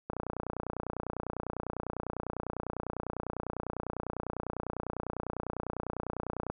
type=click train; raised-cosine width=1 ms; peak=-21 dBFS; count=193; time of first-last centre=0.1-6.5 s; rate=30 Hz; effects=none